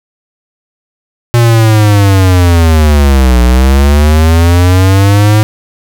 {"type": "linear two-way sweep", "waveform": "square", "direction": "down then up", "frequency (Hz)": [120, 60, 108.3], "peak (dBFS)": -4, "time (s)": [1.34, 5.43], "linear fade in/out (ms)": 0, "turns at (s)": 3.41, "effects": []}